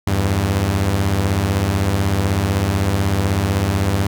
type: beating tone pair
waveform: sawtooth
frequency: 83 / 99 Hz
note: E2 / G2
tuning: +12 / +18 cents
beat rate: 16 Hz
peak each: -17 / -13 dBFS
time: 0.07-4.07 s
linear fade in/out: 5 ms
effects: none